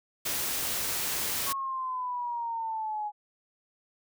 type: noise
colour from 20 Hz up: white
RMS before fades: -31 dBFS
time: 0.25-1.53 s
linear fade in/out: 10 ms
type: exponential sweep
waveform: sine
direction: down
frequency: 1108.7 to 830.6 Hz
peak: -30 dBFS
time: 1.45-3.12 s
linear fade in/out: 50 ms
effects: none